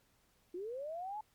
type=linear sweep; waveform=sine; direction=up; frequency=338.3 to 875 Hz; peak=-39 dBFS; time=0.54-1.21 s; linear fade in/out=5 ms; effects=pink hiss -72 dBFS RMS until 1.34 s + MP3 96 kbps